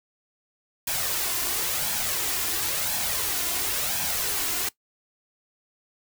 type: noise with flanger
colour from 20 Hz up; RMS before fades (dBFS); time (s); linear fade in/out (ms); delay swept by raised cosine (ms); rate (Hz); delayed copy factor
white; -27; 0.87-4.69; 5; 1.2 to 2.9; 0.96; +0.5
effects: noise-tail reverb RT60 0.1 s tail -19 dB re dry